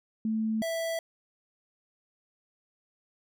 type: tone pair in turn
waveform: sine / square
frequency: 220 / 659.3 Hz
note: A3 / E5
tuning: 0 / 0 cents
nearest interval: octave + perfect fifth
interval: 1900 cents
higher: second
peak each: -26 / -30 dBFS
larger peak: first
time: 0.25-0.62 / 0.62-0.99 s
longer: neither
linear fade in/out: 2 ms
effects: none